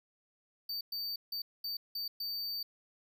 square tone bursts at uneven times, 4600 Hz, D8, 37 cents flat, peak -36 dBFS, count 6, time 0.69-0.81 / 0.92-1.16 / 1.32-1.42 / 1.64-1.77 / 1.95-2.08 / 2.2-2.63 s, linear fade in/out 5 ms, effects none

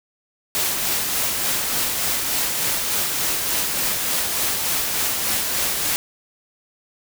white noise with tremolo, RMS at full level -21 dBFS, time 0.55-5.96 s, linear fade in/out 0 ms, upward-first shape sine, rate 3.4 Hz, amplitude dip 30%, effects none

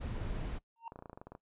brown noise, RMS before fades -38 dBFS, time 0-0.59 s, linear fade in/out 20 ms
triangle tone with exponential growth, 919 Hz, A#5, 25 cents flat, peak -35 dBFS, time 0.76-0.88 s, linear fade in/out 2 ms, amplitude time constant 24 ms
clicks, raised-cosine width 1 ms, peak -33 dBFS, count 12, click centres 0.921 / 0.959 / 0.99 / 1.024 / 1.058 / 1.097 / 1.131 / 1.175 / 1.215 / 1.27 / 1.32 / 1.351 s
effects noise-tail reverb RT60 0.1 s tail -20 dB re dry + resampled to 8000 Hz

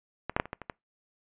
clicks, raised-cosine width 0.5 ms, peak -17 / -10 / -9 / -25 / -19 / -24 / -19 dBFS, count 7, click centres 0.296 / 0.365 / 0.399 / 0.456 / 0.531 / 0.617 / 0.698 s, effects noise-tail reverb RT60 0.2 s tail -25 dB re dry + resampled to 8000 Hz

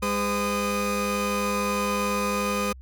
30% pulse tone cluster, 203.7 / 509 / 1231 Hz, G#3 / C5 / D#6, -33 / -48 / -19 cents, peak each -25 / -26 / -26 dBFS, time 0.02-2.73 s, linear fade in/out 10 ms, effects added 64 Hz sine -41 dBFS peak until 2.81 s

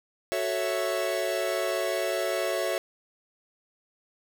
45% pulse chord, F# minor seventh, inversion none, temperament equal, 370 / 440 / 554.4 / 659.3 Hz, F#4 / A4 / C#5 / E5, 0 / 0 / 0 / 0 cents, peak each -33 / -35 / -31 / -30 dBFS, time 0.32-2.78 s, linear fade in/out 0 ms, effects none

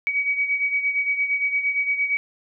sine beating tone pair, 2264 / 2272.7 Hz, C#7 / C#7, +36 / +43 cents, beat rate 8.7 Hz, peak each -21 / -27 dBFS, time 0.07-2.17 s, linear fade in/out 0 ms, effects none

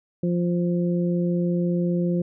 harmonic tone, 174.7 Hz, F3, 1 cent sharp, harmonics 1 / 2 / 3, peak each -21 / -27 / -31 dBFS, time 0.23-2.22 s, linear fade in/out 5 ms, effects none

